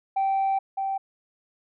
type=tone pair in turn; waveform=sine; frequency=778 / 778 Hz; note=G5 / G5; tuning=-13 / -13 cents; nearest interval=unison; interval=0 cents; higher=neither; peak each=-19 / -24 dBFS; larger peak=first; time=0.16-0.59 / 0.77-0.98 s; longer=first; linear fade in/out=10 ms; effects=tanh soft clip ceiling -19 dBFS